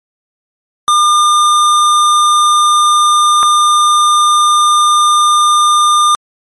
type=tone pair in turn; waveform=square; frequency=1205 / 1205 Hz; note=D6 / D6; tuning=+44 / +44 cents; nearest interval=unison; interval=0 cents; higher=neither; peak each=-7 dBFS; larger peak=neither; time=0.88-3.43 / 3.43-6.15 s; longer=second; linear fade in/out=0 ms; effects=MP3 48 kbps